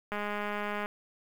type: click train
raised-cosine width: 0.5 ms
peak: -20 dBFS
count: 154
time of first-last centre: 0.12-0.859 s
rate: 207 Hz
effects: 8-bit